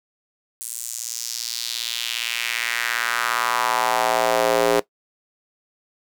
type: tone with high-pass filter sweep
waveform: square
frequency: 58.7 Hz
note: A#1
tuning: 13 cents sharp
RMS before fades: -23 dBFS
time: 0.61-4.8 s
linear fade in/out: 0 ms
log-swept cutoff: 9000 to 430 Hz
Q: 2.4
effects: noise-tail reverb RT60 0.1 s tail -17 dB re dry